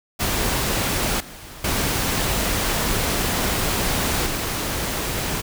pink noise with level steps, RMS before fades -22 / -39 / -22 / -25 dBFS, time 0.19-5.42 s, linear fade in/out 20 ms, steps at 1.2 / 1.64 / 4.26 s, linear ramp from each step 5 ms, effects none

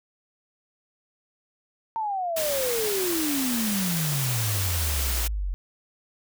sine exponential sweep, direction down, 915 to 43.63 Hz, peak -25 dBFS, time 1.96-5.54 s, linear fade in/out 0 ms
white noise, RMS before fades -29 dBFS, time 2.36-5.28 s, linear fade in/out 10 ms
effects none

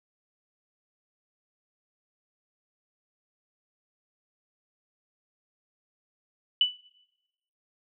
sine tone with exponential decay, 2975 Hz, F#7, 9 cents sharp, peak -15 dBFS, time 6.61-6.77 s, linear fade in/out 2 ms, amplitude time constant 33 ms, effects noise-tail reverb RT60 1.0 s tail -23 dB re dry

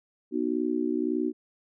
sine chord, B major, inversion none, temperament just, 246.9 / 308.7 / 370.4 Hz, B3 / D#4 / F#4, 0 / -14 / +2 cents, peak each -30 / -28 / -30 dBFS, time 0.31-1.33 s, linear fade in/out 50 ms, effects none

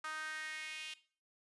sawtooth tone with high-pass filter sweep, 311.1 Hz, D#4, in tune, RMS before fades -44 dBFS, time 0.04-0.94 s, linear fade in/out 5 ms, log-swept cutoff 1300 to 2800 Hz, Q 4, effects noise-tail reverb RT60 0.4 s tail -17 dB re dry + resampled to 24000 Hz

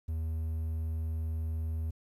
triangle tone, 80.1 Hz, E2, 49 cents flat, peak -29 dBFS, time 0.08-1.91 s, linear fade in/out 10 ms, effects 11-bit

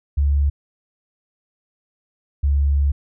sine tone pair in turn, 71.2 / 70.71 Hz, C#2 / C#2, +47 / +35 cents, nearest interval unison, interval 12 cents, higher first, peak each -14 dBFS, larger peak neither, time 0.17-0.5 / 2.43-2.92 s, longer second, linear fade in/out 10 ms, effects none

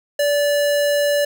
square tone, 580 Hz, D5, 22 cents flat, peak -16 dBFS, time 0.19-1.25 s, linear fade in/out 5 ms, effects none

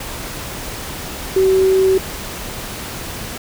sine tone in noise, 380 Hz, F#4, 46 cents sharp, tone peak -10 dBFS, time 1.36-1.98 s, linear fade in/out 5 ms, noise pink, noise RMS -28 dBFS, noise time 0-3.38 s, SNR +15 dB, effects none

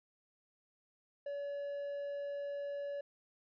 triangle tone, 569 Hz, C#5, 45 cents sharp, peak -36 dBFS, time 1.26-3.01 s, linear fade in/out 5 ms, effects resampled to 11025 Hz

